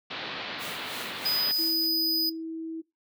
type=low-pass noise; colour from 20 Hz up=white; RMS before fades=-36 dBFS; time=0.1-1.52 s; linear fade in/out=10 ms; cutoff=4200 Hz; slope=48 dB/octave
type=noise with tremolo; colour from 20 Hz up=white; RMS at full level=-41 dBFS; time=0.58-1.89 s; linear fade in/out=50 ms; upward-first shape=sine; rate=3.1 Hz; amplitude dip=70%
type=tone; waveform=square; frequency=4978 Hz; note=D#8; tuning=in tune; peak=-24 dBFS; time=1.25-2.3 s; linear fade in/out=10 ms
type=tone with pitch glide; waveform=sine; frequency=327.1 to 324.3 Hz; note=E4 to E4; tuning=-13 to -28 cents; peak=-32 dBFS; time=1.58-2.82 s; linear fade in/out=20 ms; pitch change=-15 cents; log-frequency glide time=1.81-2.4 s
effects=noise-tail reverb RT60 0.2 s tail -21 dB re dry + high-pass 150 Hz 12 dB/octave